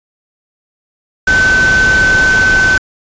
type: tone in noise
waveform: sine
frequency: 1524 Hz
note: G6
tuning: 49 cents flat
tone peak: -7 dBFS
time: 1.27-2.78 s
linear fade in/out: 5 ms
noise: pink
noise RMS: -17 dBFS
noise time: 1.27-2.78 s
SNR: +7 dB
effects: resampled to 16000 Hz